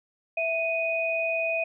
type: tone pair together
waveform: sine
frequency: 659.3 / 2489 Hz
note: E5 / D#7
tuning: 0 / 0 cents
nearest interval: octave + major seventh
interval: 2300 cents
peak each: -27 / -27 dBFS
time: 0.37-1.64 s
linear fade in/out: 5 ms
effects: none